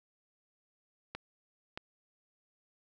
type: clicks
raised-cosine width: 0.3 ms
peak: -23 dBFS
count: 2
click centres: 1.15 / 1.775 s
effects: none